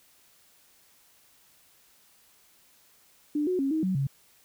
sine tone with pitch steps, 296.7 / 366.2 / 273 / 315.8 / 187.4 / 137.5 Hz, D4 / F#4 / C#4 / D#4 / F#3 / C#3, +18 / -18 / -26 / +26 / +22 / -14 cents, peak -24 dBFS, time 3.35-4.07 s, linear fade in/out 5 ms, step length 120 ms, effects white hiss -61 dBFS RMS until 4.44 s

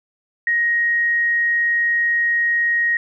sine tone, 1879 Hz, A#6, 13 cents sharp, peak -15 dBFS, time 0.47-2.97 s, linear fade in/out 2 ms, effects none

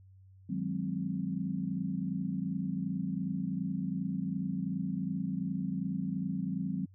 sine chord, Ab dominant seventh, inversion second, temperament equal, 155.56 / 185 / 207.7 / 261.6 Hz, Eb3 / Gb3 / Ab3 / C4, 0 / 0 / 0 / 0 cents, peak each -39 / -34 / -39 / -38 dBFS, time 0.49-6.86 s, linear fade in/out 10 ms, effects added 95 Hz sine -54 dBFS peak until 6.94 s

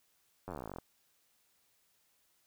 slowing click train, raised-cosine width 1 ms, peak -28 dBFS, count 20, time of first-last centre 0.48-0.785 s, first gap 10 ms, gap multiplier 1.05, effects white hiss -73 dBFS RMS until 2.46 s

